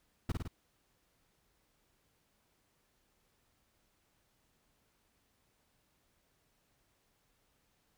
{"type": "noise with echo", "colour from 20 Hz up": "brown", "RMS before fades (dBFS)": -31, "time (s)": [0.29, 0.32], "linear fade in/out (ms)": 5, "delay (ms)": 53, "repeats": 3, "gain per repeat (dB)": -3, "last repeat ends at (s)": 0.479, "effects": ["pink hiss -75 dBFS RMS until 7.97 s"]}